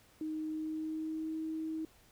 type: tone with pitch glide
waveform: sine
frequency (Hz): 311.9 to 317.7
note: D#4 to D#4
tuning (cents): +4 to +36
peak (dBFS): -35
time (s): 0.21-1.85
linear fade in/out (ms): 2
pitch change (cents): +32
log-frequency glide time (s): 0.49-1.36
effects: pink hiss -64 dBFS RMS until 2.11 s